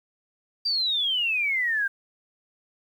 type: exponential sweep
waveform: sine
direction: down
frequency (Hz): 4764 to 1568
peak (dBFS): -22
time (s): 0.65-1.88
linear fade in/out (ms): 10
effects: 9-bit